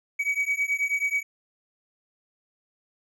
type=beating tone pair; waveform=triangle; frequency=2263 / 2272.3 Hz; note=C#7 / C#7; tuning=+35 / +42 cents; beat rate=9.3 Hz; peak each=-25 dBFS; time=0.19-1.23 s; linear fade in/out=10 ms; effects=none